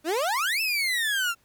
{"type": "exponential two-way sweep", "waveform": "30% pulse", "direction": "up then down", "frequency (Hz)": [293.7, 2677, 1340], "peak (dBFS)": -21, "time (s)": [0.04, 1.35], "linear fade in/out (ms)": 50, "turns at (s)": 0.61, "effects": ["pink hiss -65 dBFS RMS until 1.44 s"]}